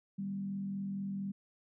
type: tone with frequency modulation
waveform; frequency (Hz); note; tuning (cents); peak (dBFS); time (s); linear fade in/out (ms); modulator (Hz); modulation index
sine; 196; G3; 0; -35; 0.18-1.32; 10; 44.3; 0.42
effects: none